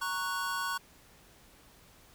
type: chord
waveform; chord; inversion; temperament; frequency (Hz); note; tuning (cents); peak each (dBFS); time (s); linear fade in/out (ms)
square; F# major; first; equal; 932.3 / 1108.7 / 1480; A#5 / C#6 / F#6; 0 / 0 / 0; -40 / -36 / -36; 0.01-0.78; 10
effects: pink hiss -59 dBFS RMS until 2.14 s